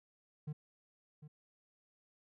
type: tone with echo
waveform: triangle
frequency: 150.6 Hz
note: D3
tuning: 44 cents sharp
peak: -36 dBFS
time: 0.47-0.53 s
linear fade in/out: 10 ms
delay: 750 ms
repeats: 1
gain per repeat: -12 dB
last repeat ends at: 1.28 s
effects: none